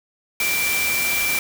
sine tone in noise, 2349 Hz, D7, in tune, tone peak -21 dBFS, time 0.4-1.39 s, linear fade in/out 2 ms, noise white, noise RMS -24 dBFS, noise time 0.4-1.39 s, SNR 0 dB, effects none

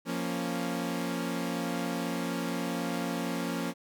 sawtooth chord, Bb minor, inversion second, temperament equal, 174.61 / 233.1 / 277.2 Hz, F3 / Bb3 / Db4, 0 / 0 / 0 cents, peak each -31 dBFS, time 0.05-3.74 s, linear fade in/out 50 ms, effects none

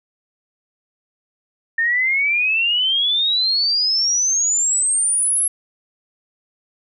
sine exponential sweep, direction up, 1804 to 11190 Hz, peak -15 dBFS, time 1.78-5.48 s, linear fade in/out 5 ms, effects none

